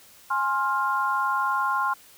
sine chord, F minor, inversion first, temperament equal with one note detuned, 830.6 / 1058.7 / 1396.9 Hz, Ab5 / C6 / F6, 0 / +20 / 0 cents, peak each -29 / -24 / -27 dBFS, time 0.3-1.94 s, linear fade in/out 10 ms, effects white hiss -52 dBFS RMS until 2.17 s

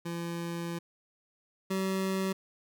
25% pulse tone pair in turn, 170 / 190.82 Hz, F3 / G3, -46 / -46 cents, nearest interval major second, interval 200 cents, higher second, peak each -30 / -25 dBFS, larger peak second, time 0.05-0.79 / 1.7-2.33 s, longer first, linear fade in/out 10 ms, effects none

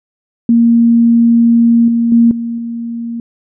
sine tone with level steps, 233.1 Hz, A#3, in tune, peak -5 / -9 / -4 / -16 / -18 dBFS, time 0.49-3.2 s, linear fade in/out 2 ms, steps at 1.88 / 2.12 / 2.31 / 2.58 s, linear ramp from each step 2 ms, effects none

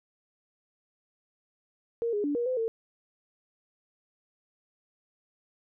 sine tone with pitch steps, 465.7 / 413.5 / 290.1 / 476.8 / 511 / 452.4 Hz, A#4 / G#4 / D4 / A#4 / C5 / A4, -2 / -8 / -21 / +39 / -41 / +48 cents, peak -26 dBFS, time 2.02-2.68 s, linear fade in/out 0 ms, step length 110 ms, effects none

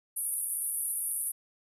pink band-pass noise, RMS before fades -33 dBFS, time 0.16-1.32 s, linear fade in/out 10 ms, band 9400 to 12000 Hz, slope 96 dB/octave, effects none

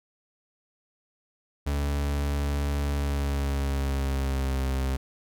40% pulse tone with pitch glide, 71.4 to 66.62 Hz, D2 to C2, -48 to +32 cents, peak -24 dBFS, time 1.66-4.97 s, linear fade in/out 10 ms, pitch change -120 cents, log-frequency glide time 2.88-4.64 s, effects none

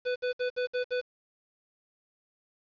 square tone bursts, 497.3 Hz, B4, 12 cents sharp, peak -28 dBFS, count 6, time 0.05-1.015 s, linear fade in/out 20 ms, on 110 ms, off 61 ms, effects resampled to 11025 Hz + 9-bit

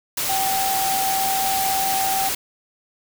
sine tone in noise, 773 Hz, G5, 24 cents flat, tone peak -21 dBFS, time 0.29-2.29 s, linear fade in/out 5 ms, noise white, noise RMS -24 dBFS, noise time 0.17-2.35 s, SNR 0 dB, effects none

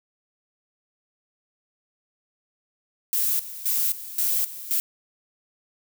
violet noise with tremolo, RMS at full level -23 dBFS, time 3.13-4.8 s, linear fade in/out 0 ms, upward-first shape square, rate 1.9 Hz, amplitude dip 80%, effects none

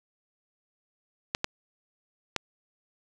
clicks, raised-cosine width 0.2 ms, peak -9 dBFS, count 3, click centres 1.349 / 1.444 / 2.363 s, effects none

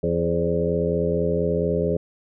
harmonic tone with a mistuned harmonic, 84.3 Hz, E2, 39 cents sharp, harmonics 1 / 2 / 3 / 4 / 5 / 6 / 7, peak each -30 / -25 / -32 / -32 / -24 / -26 / -30 dBFS, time 0.03-1.97 s, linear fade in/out 5 ms, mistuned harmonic 6, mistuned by +49 cents, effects none

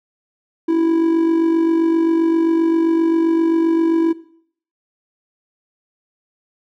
triangle tone with amplitude modulation, 329.3 Hz, E4, 2 cents flat, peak -9 dBFS, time 0.68-4.13 s, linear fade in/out 10 ms, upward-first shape sine, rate 47.6 Hz, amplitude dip 50%, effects noise-tail reverb RT60 0.6 s tail -18 dB re dry

